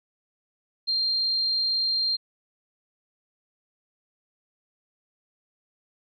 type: tone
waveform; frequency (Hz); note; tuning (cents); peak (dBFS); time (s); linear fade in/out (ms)
sine; 4186; C8; 0; -22; 0.87-2.17; 20
effects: none